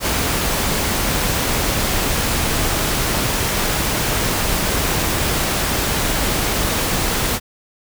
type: noise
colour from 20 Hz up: pink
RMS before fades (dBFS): -19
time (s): 0-7.4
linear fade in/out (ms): 50
effects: none